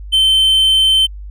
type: tone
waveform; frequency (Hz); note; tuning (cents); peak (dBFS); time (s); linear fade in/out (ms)
triangle; 3090; G7; -26; -7; 0.12-1.07; 20
effects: added 50 Hz sine -27 dBFS peak until 1.3 s